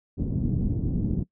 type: low-pass noise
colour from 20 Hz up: white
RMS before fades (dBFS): -26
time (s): 0.17-1.24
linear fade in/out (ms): 20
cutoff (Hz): 250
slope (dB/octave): 24
effects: noise-tail reverb RT60 0.1 s tail -22 dB re dry